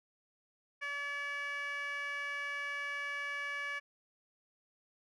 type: tone with band-pass filter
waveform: 15% pulse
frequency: 572 Hz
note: D5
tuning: 46 cents flat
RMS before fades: -39 dBFS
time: 0.81-3.8 s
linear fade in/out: 20 ms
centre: 2000 Hz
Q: 2.6
effects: none